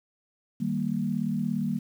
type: chord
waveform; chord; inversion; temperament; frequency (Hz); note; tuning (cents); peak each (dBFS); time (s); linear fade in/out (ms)
sine; Eb major; none; equal; 155.56 / 196 / 233.1; Eb3 / G3 / Bb3; 0 / 0 / 0; -32 / -29 / -29; 0.6-1.79; 10
effects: 9-bit